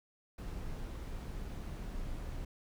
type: noise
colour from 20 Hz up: brown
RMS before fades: -41 dBFS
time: 0.38-2.45 s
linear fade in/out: 5 ms
effects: none